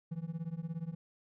triangle tone with tremolo, 164.81 Hz, E3, in tune, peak -30 dBFS, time 0.11-0.95 s, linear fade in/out 10 ms, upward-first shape triangle, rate 17 Hz, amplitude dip 100%, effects tanh soft clip ceiling -26 dBFS

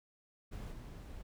brown noise with level steps, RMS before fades -44 / -48 dBFS, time 0.51-1.23 s, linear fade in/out 20 ms, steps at 0.71 s, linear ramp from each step 20 ms, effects none

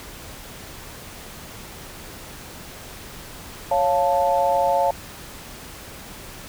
sine chord, Db augmented, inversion none, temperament equal, 554.4 / 698.5 / 880 Hz, Db5 / F5 / A5, 0 / 0 / 0 cents, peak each -21 dBFS, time 3.71-4.91 s, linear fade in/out 5 ms, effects pink hiss -39 dBFS RMS until 6.48 s

